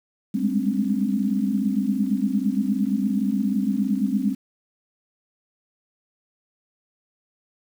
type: tone cluster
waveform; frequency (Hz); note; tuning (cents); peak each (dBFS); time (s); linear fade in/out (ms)
sine; 197.6 / 206.5 / 214.9 / 261.1 / 287.5; G3 / G#3 / A3 / C4 / D4; +14 / -10 / -41 / -3 / -37; -25 / -26 / -27 / -25 / -32; 0.34-4.35; 10
effects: 8-bit